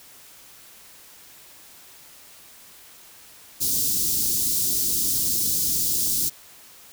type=band-stop noise; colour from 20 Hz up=white; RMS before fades=-23 dBFS; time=3.6-6.3 s; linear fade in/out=20 ms; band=350 to 4500 Hz; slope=24 dB/octave; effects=white hiss -48 dBFS RMS until 6.92 s